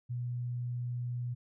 sine tone, 122.1 Hz, B2, 19 cents flat, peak -33 dBFS, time 0.09-1.35 s, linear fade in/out 20 ms, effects none

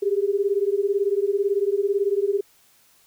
sine beating tone pair, 392 / 410 Hz, G4 / G#4, 0 / -22 cents, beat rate 18 Hz, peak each -22 / -22 dBFS, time 0.02-2.41 s, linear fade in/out 10 ms, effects white hiss -58 dBFS RMS until 3.06 s

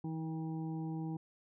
harmonic tone with a mistuned harmonic, 159.6 Hz, D#3, 44 cents sharp, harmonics 1 / 2 / 3 / 5 / 6, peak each -38 / -41 / -56 / -51 / -59 dBFS, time 0.04-1.17 s, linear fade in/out 5 ms, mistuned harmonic 1, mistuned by +21 cents, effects none

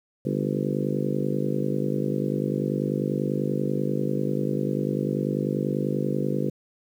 harmonic tone with a mistuned harmonic, 50.2 Hz, G1, 42 cents sharp, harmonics 3 / 4 / 5 / 6 / 7 / 8 / 9 / 10, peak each -29 / -30 / -31 / -32 / -32 / -33 / -34 / -34 dBFS, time 0.25-6.5 s, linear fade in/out 5 ms, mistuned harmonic 3, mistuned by -92 cents, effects 9-bit

